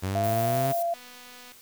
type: exponential sweep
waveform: sawtooth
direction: up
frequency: 92.5 to 138.59 Hz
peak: -23 dBFS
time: 0.02-0.73 s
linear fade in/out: 20 ms
type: tone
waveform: sine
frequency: 683 Hz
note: F5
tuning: 39 cents flat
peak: -24 dBFS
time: 0.15-0.94 s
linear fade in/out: 5 ms
type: noise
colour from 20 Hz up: violet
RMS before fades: -37 dBFS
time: 0.23-0.83 s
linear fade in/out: 10 ms
type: click train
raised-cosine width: 0.2 ms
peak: -31 dBFS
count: 144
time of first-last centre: 0.94-1.519 s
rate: 247 Hz
effects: white hiss -52 dBFS RMS until 1.61 s